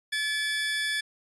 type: tone pair together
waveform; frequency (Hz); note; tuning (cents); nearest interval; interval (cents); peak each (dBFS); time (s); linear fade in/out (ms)
25% pulse; 1726 / 2304; A6 / D7; -34 / -34; perfect fourth; 500; -23 / -32; 0.12-1.01; 10
effects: resampled to 22050 Hz